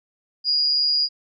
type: tone with amplitude modulation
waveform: sine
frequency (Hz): 4870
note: D#8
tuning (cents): -38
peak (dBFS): -15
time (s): 0.44-1.09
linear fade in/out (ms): 50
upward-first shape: sine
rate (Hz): 143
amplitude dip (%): 45
effects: none